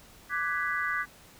sine chord, G# half-diminished seventh, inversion second, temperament equal with one note detuned, 1174.7 / 1494.6 / 1661.2 / 1975.5 Hz, D6 / F#6 / G#6 / B6, 0 / +17 / 0 / 0 cents, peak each -33 dBFS, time 0.29-1.06 s, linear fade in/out 50 ms, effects pink hiss -54 dBFS RMS until 1.39 s

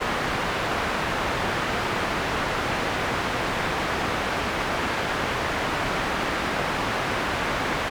white low-pass noise, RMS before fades -26 dBFS, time 0-7.9 s, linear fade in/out 20 ms, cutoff 1700 Hz, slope 12 dB/octave, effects none

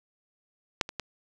clicks, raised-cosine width 0.2 ms, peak -6 / -20 / -15 dBFS, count 3, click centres 0.812 / 0.891 / 0.997 s, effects none

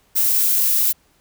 violet noise, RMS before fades -17 dBFS, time 0.15-0.93 s, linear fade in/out 20 ms, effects pink hiss -59 dBFS RMS until 1.2 s

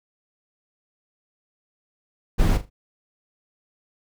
brown noise with echo, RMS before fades -17 dBFS, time 2.38-2.58 s, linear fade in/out 20 ms, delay 40 ms, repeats 3, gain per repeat -12 dB, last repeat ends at 2.7 s, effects none

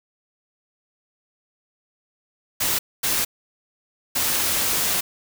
white noise bursts at uneven times, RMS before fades -22 dBFS, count 3, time 2.6-2.79 / 3.03-3.25 / 4.15-5.01 s, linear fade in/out 10 ms, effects none

